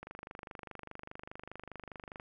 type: click train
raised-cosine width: 0.5 ms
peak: -29 dBFS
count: 55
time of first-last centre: 0.03-2.199 s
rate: 24.9 Hz
effects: none